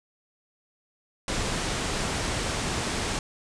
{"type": "low-pass noise", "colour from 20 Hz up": "pink", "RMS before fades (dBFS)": -29, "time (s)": [1.28, 3.19], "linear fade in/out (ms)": 2, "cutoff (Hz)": 9300, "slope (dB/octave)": 48, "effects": []}